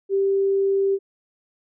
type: tone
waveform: sine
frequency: 392 Hz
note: G4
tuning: in tune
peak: -17 dBFS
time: 0.09-0.99 s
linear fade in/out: 50 ms
effects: none